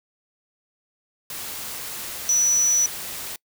sine tone in noise, 5920 Hz, F#8, in tune, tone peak -16 dBFS, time 2.29-2.86 s, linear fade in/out 2 ms, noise white, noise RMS -33 dBFS, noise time 1.3-3.36 s, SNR +14 dB, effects noise-tail reverb RT60 0.1 s tail -26 dB re dry

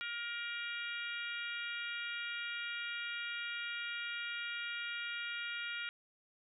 harmonic tone, 472 Hz, A#4, 22 cents sharp, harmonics 3 / 4 / 5 / 6 / 7 / 8, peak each -42 / -47 / -44 / -47 / -48 / -53 dBFS, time 0.01-5.89 s, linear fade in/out 0 ms, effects none

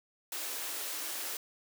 white high-pass noise, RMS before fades -38 dBFS, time 0.32-1.37 s, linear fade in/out 2 ms, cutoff 270 Hz, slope 96 dB/octave, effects none

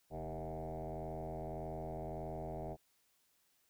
sine tone with frequency modulation, 392 Hz, G4, in tune, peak -39 dBFS, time 0.1-2.77 s, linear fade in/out 50 ms, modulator 81.7 Hz, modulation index 4.5, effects tanh soft clip ceiling -36 dBFS + white hiss -75 dBFS RMS until 3.69 s

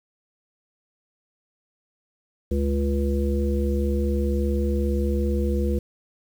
harmonic tone with a mistuned harmonic, 69.7 Hz, C#2, 10 cents sharp, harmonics 1 / 3 / 5 / 7, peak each -22 / -27 / -29 / -30 dBFS, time 2.51-5.79 s, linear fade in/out 5 ms, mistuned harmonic 1, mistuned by +40 cents, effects 8-bit

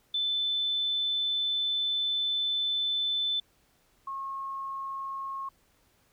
sine tone pair in turn, 3520 / 1085.3 Hz, A7 / C#6, 0 / -37 cents, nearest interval octave + minor sixth, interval 2037 cents, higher first, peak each -26 / -33 dBFS, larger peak first, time 0.14-3.4 / 4.07-5.49 s, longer first, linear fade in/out 5 ms, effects pink hiss -67 dBFS RMS until 6.12 s

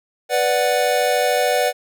square chord, B minor, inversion none, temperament equal, 493.9 / 587.3 / 740 Hz, B4 / D5 / F#5, 0 / 0 / 0 cents, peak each -21 dBFS, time 0.29-1.73 s, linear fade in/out 50 ms, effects none

